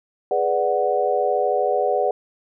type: chord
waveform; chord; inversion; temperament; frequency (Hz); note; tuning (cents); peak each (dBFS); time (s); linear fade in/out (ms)
sine; G# half-diminished seventh; none; equal; 415.3 / 493.9 / 587.3 / 740; G#4 / B4 / D5 / F#5; 0 / 0 / 0 / 0; -24 / -23 / -23 / -22; 0.31-2.11; 2
effects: none